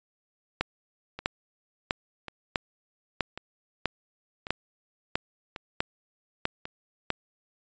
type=two click trains; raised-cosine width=0.3 ms; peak=-21 / -9 dBFS; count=6 / 11; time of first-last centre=1.19-6.654 / 0.61-7.104 s; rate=0.915 / 1.54 Hz; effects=resampled to 16000 Hz